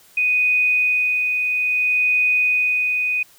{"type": "tone with tremolo", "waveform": "sine", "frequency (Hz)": 2489, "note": "D#7", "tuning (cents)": 0, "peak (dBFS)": -14, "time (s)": [0.17, 3.23], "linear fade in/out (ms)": 5, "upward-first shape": "sine", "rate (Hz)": 0.6, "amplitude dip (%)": 35, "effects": ["white hiss -51 dBFS RMS until 3.38 s"]}